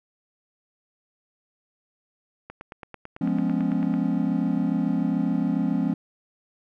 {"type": "click train", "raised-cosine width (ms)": 0.5, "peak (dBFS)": -23, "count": 14, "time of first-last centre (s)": [2.5, 3.94], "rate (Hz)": 9.03}
{"type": "chord", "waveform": "triangle", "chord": "C# dominant seventh", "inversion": "first", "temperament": "equal with one note detuned", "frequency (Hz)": [174.61, 207.7, 250.1, 277.2], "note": ["E#3", "G#3", "B3", "C#4"], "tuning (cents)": [0, 0, 22, 0], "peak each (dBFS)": -25, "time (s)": [3.21, 5.94], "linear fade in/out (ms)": 5}
{"effects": []}